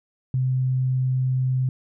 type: tone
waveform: sine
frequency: 129.2 Hz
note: C3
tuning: 21 cents flat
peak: -19 dBFS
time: 0.34-1.69 s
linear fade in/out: 2 ms
effects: none